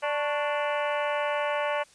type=harmonic tone with a mistuned harmonic; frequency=293.7 Hz; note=D4; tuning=in tune; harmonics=2 / 3 / 4 / 5 / 6 / 7 / 8 / 9 / 10; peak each=-28 / -32 / -34 / -36 / -38 / -39 / -40 / -41 / -42 dBFS; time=0.02-1.84 s; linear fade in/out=20 ms; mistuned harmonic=4; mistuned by=-93 cents; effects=white hiss -57 dBFS RMS until 1.94 s + resampled to 22050 Hz